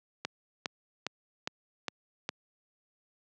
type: click train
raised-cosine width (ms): 0.2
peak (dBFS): -14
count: 6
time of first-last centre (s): 0.25-2.291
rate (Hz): 2.45
effects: high-pass 150 Hz 12 dB/octave + low-pass 7000 Hz 12 dB/octave